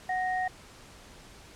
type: tone pair together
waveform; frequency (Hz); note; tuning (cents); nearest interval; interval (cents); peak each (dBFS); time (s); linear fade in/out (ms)
sine; 740 / 1864.7; F#5 / A#6; 0 / 0; octave + major third; 1600; -28 / -33; 0.09-0.48; 5
effects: pink hiss -51 dBFS RMS until 1.55 s + low-pass 9000 Hz 12 dB/octave